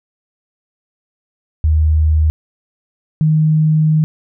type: tone pair in turn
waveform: sine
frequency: 77.78 / 155.56 Hz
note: D#2 / D#3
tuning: 0 / 0 cents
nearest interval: octave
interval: 1200 cents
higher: second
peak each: -9 dBFS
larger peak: neither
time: 1.64-2.3 / 3.21-4.04 s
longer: second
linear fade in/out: 0 ms
effects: none